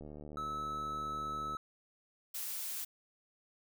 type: click train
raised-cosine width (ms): 2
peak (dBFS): -35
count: 116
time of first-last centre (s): 0.01-1.549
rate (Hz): 74.7
type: tone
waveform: triangle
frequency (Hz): 1300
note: E6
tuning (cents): -24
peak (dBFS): -35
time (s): 0.37-1.57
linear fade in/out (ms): 2
type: noise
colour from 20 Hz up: blue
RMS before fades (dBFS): -40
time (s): 2.34-2.85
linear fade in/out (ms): 10
effects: none